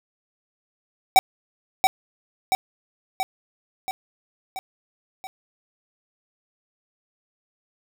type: tone with echo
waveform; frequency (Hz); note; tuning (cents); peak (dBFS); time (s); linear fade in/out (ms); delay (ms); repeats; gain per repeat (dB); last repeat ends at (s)
square; 763; G5; -47; -10; 1.16-1.19; 0; 680; 6; -4; 5.27
effects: none